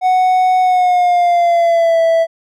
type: tone with pitch glide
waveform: triangle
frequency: 740 to 659.3 Hz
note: F#5 to E5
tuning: 0 to 0 cents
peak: -7 dBFS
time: 0.01-2.27 s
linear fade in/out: 50 ms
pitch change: -200 cents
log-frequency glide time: 0.61-2 s
effects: none